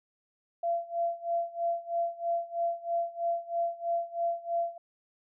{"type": "tone with tremolo", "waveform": "sine", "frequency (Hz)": 682, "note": "F5", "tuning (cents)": -41, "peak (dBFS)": -25, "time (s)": [0.63, 4.78], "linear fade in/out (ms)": 5, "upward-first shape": "sine", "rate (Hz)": 3.1, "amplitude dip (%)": 90, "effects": []}